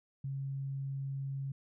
sine tone, 136.7 Hz, C#3, 24 cents flat, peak -35 dBFS, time 0.24-1.52 s, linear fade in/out 5 ms, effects none

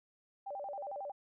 sine tone with vibrato, 677 Hz, E5, 46 cents sharp, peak -39 dBFS, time 0.46-1.12 s, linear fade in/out 10 ms, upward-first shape square, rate 11 Hz, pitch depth 270 cents each way, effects none

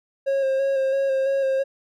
triangle tone with vibrato, 540 Hz, C#5, 45 cents flat, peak -17 dBFS, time 0.26-1.64 s, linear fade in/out 20 ms, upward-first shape square, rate 3 Hz, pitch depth 21 cents each way, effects none

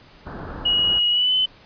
pink low-pass noise, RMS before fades -34 dBFS, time 0.25-1 s, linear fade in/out 20 ms, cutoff 1700 Hz, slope 96 dB/octave
sine tone with pitch glide, 2900 to 3032 Hz, F#7 to F#7, -35 to +42 cents, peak -16 dBFS, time 0.65-1.46 s, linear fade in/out 10 ms, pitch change +77 cents, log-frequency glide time 1.1-1.34 s
effects pink hiss -49 dBFS RMS until 1.65 s + resampled to 11025 Hz

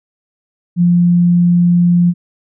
sine tone, 174.61 Hz, F3, in tune, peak -7 dBFS, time 0.76-2.14 s, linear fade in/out 50 ms, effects none

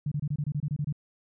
sine tone bursts, 146.83 Hz, D3, in tune, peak -26 dBFS, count 11, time 0.06-0.926 s, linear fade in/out 5 ms, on 56 ms, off 25 ms, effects none

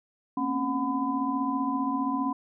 sine tone cluster, 232.3 / 258.2 / 273.4 / 735 / 1007 Hz, A#3 / C4 / C#4 / F#5 / B5, -6 / -23 / -24 / -12 / +33 cents, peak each -35 / -36 / -28 / -37 / -30 dBFS, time 0.37-2.33 s, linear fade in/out 5 ms, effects none

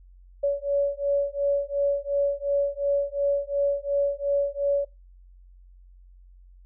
sine beating tone pair, 564 / 566.8 Hz, C#5 / C#5, +30 / +38 cents, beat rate 2.8 Hz, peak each -25 dBFS, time 0.43-4.85 s, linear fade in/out 10 ms, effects noise-tail reverb RT60 0.2 s tail -20 dB re dry + added 45 Hz sine -48 dBFS peak until 6.65 s

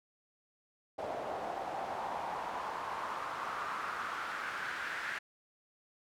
pink noise with band-pass filter sweep, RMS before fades -39 dBFS, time 0.98-5.19 s, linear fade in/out 10 ms, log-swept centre 650 to 1700 Hz, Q 3.2, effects none

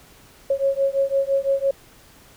sine beating tone pair, 545 / 550.9 Hz, C#5 / C#5, -29 / -11 cents, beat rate 5.9 Hz, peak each -21 dBFS, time 0.5-1.71 s, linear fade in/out 5 ms, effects pink hiss -50 dBFS RMS until 2.36 s

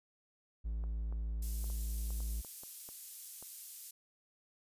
triangle tone, 55 Hz, A1, in tune, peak -33 dBFS, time 0.64-2.42 s, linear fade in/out 20 ms
clicks, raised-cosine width 1 ms, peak -40 dBFS, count 10, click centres 0.839 / 1.125 / 1.642 / 1.701 / 2.105 / 2.204 / 2.448 / 2.635 / 2.889 / 3.426 s
pink high-pass noise, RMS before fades -48 dBFS, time 1.42-3.91 s, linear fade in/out 5 ms, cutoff 9200 Hz, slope 12 dB/octave
effects resampled to 32000 Hz

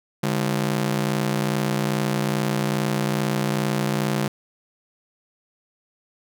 sawtooth ring-modulated tone, 173.3 Hz, F3, 13 cents flat, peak -14 dBFS, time 0.23-4.28 s, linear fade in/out 5 ms, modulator 31.2 Hz, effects none

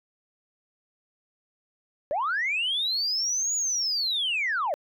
sine linear two-way sweep, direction up then down, 537 to 6910 to 537 Hz, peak -23 dBFS, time 2.11-4.74 s, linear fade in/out 0 ms, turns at 3.55 s, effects tanh soft clip ceiling -20 dBFS

